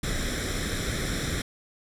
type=noise with comb filter; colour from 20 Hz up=pink; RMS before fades=-29 dBFS; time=0.03-1.42 s; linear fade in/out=5 ms; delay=0.54 ms; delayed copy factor=+0.75; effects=low-pass 10000 Hz 12 dB/octave